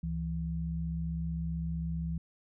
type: tone pair together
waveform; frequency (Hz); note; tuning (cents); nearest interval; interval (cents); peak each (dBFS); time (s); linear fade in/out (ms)
sine; 69.3 / 164.82; C#2 / E3; 0 / 0; octave + minor third; 1500; -36 / -33; 0.03-2.18; 5
effects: none